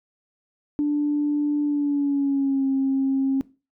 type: tone with pitch glide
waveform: sine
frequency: 293.7 to 269.3 Hz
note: D4 to C#4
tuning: 0 to -50 cents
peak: -18 dBFS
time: 0.79-3.41 s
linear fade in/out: 0 ms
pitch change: -150 cents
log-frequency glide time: 1.63-2.67 s
effects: noise-tail reverb RT60 0.3 s tail -19 dB re dry + tanh soft clip ceiling -14 dBFS